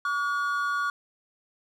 triangle tone pair together, 1142.1 / 1439 Hz, D6 / F#6, -49 / -49 cents, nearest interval major third, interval 400 cents, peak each -26 dBFS, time 0.05-0.9 s, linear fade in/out 2 ms, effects none

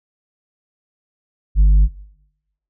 triangle tone with tanh clipping, 50 Hz, G1, 35 cents sharp, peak -8 dBFS, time 1.55-1.89 s, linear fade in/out 50 ms, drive 8 dB, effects noise-tail reverb RT60 0.9 s tail -21 dB re dry

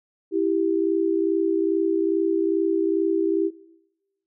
sine tone pair together, 329.6 / 392 Hz, E4 / G4, 0 / 0 cents, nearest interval minor third, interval 300 cents, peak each -22 dBFS, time 0.31-3.51 s, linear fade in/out 50 ms, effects noise-tail reverb RT60 1.0 s tail -21 dB re dry

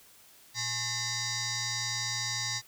sine tone with frequency modulation, 116.54 Hz, A#2, in tune, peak -30 dBFS, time 0.54-2.62 s, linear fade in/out 50 ms, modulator 961 Hz, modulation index 6.5, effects white hiss -57 dBFS RMS until 2.67 s

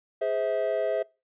triangle chord, Ab augmented, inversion none, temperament just, 415.3 / 519.1 / 648.9 Hz, Ab4 / C5 / E5, 0 / -14 / -27 cents, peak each -29 / -28 / -25 dBFS, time 0.21-1.03 s, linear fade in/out 10 ms, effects noise-tail reverb RT60 0.3 s tail -25 dB re dry + resampled to 8000 Hz

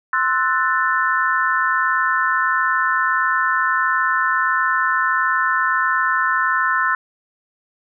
sine chord, F# half-diminished seventh, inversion second, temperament equal with one note detuned, 1046.5 / 1318.5 / 1480 / 1771.2 Hz, C6 / E6 / F#6 / A6, 0 / 0 / 0 / +11 cents, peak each -21 dBFS, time 0.13-6.95 s, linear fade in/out 2 ms, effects none

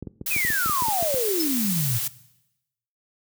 clicks, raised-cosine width 3 ms, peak -20 dBFS, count 12, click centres 0.026 / 0.072 / 0.213 / 0.364 / 0.449 / 0.503 / 0.66 / 0.696 / 0.822 / 0.884 / 1.026 / 1.143 s
blue noise, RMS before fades -27 dBFS, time 0.26-2.08 s, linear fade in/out 5 ms
sine exponential sweep, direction down, 2621 to 110 Hz, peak -23 dBFS, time 0.3-1.99 s, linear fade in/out 20 ms
sine tone with exponential decay, 5220 Hz, E8, 18 cents flat, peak -22 dBFS, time 1.4-1.5 s, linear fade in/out 2 ms, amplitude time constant 20 ms
effects noise-tail reverb RT60 0.9 s tail -18 dB re dry + high-pass 60 Hz 12 dB/octave

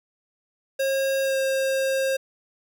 square tone with pitch glide, 540 to 534.7 Hz, C#5 to C5, -45 to +37 cents, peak -22 dBFS, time 0.79-2.17 s, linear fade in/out 10 ms, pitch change -18 cents, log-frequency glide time 1.23-1.37 s, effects none

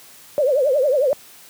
sine tone with vibrato, 551 Hz, C#5, 11 cents flat, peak -14 dBFS, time 0.38-1.13 s, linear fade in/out 0 ms, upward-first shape triangle, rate 11 Hz, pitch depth 210 cents each way, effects white hiss -45 dBFS RMS until 1.49 s + high-pass 100 Hz 12 dB/octave

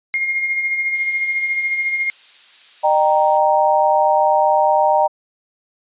sine tone with tremolo, 2133 Hz, C7, 33 cents sharp, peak -15 dBFS, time 0.14-2.1 s, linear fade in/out 0 ms, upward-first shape sine, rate 14 Hz, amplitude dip 45%
violet noise, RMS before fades -30 dBFS, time 0.95-3.38 s, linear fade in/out 0 ms
sine chord, Eb major, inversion none, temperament equal with one note detuned, 608.7 / 784 / 932.3 Hz, Eb5 / G5 / Bb5, -38 / 0 / 0 cents, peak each -16 dBFS, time 2.83-5.08 s, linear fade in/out 20 ms
effects resampled to 8000 Hz

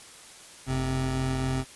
25% pulse tone pair together, 44.88 / 130.81 Hz, F1 / C3, +48 / 0 cents, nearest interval octave + perfect fifth, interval 1852 cents, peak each -29 / -23 dBFS, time 0.66-1.65 s, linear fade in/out 50 ms, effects white hiss -48 dBFS RMS until 1.75 s + resampled to 24000 Hz

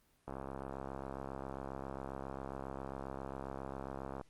click train, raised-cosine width 1 ms, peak -28 dBFS, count 266, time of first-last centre 0.28-4.212 s, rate 67.4 Hz, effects pink hiss -72 dBFS RMS until 4.29 s + Opus 32 kbps

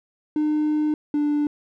triangle tone pair in turn, 303.2 / 294.6 Hz, D#4 / D4, -45 / +6 cents, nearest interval unison, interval 49 cents, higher first, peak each -16 dBFS, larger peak neither, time 0.36-0.94 / 1.14-1.47 s, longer first, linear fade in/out 2 ms, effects tanh soft clip ceiling -13 dBFS

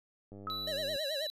click train, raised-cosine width 2 ms, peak -36 dBFS, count 65, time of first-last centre 0.32-0.96 s, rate 100 Hz
sine tone with exponential decay, 1281 Hz, E6, 50 cents flat, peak -33 dBFS, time 0.47-0.85 s, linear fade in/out 1 ms, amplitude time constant 81 ms
triangle tone, 3951 Hz, B7, in tune, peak -35 dBFS, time 0.5-1.3 s, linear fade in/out 0 ms
square tone with vibrato, 587.3 Hz, D5, in tune, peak -36 dBFS, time 0.67-1.27 s, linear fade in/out 5 ms, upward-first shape sine, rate 9.3 Hz, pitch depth 140 cents each way
effects resampled to 32000 Hz

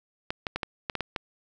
clicks, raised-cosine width 0.3 ms, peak -13 dBFS, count 8, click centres 0.305 / 0.468 / 0.56 / 0.632 / 0.898 / 0.953 / 1.007 / 1.162 s, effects none

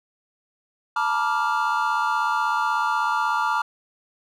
triangle chord, Bb major seventh, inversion third, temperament equal with one note detuned, 880 / 956.3 / 1174.7 / 1396.9 Hz, A5 / Bb5 / D6 / F6, 0 / +44 / 0 / 0 cents, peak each -24 dBFS, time 0.96-3.62 s, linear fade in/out 5 ms, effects none

